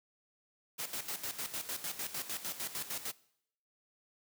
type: noise with tremolo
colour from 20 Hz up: white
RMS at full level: -38 dBFS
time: 0.78-3.12 s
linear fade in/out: 20 ms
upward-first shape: square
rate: 6.6 Hz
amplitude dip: 70%
effects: noise-tail reverb RT60 0.7 s tail -21 dB re dry + high-pass 100 Hz 12 dB/octave